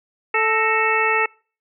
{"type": "harmonic tone with a mistuned harmonic", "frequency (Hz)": 440, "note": "A4", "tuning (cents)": 0, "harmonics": [1, 2, 3, 4, 5, 6], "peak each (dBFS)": [-23, -23, -23, -23, -23, -23], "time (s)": [0.34, 1.26], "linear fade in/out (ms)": 5, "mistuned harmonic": 4, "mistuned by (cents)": 90, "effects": ["noise-tail reverb RT60 0.4 s tail -26 dB re dry"]}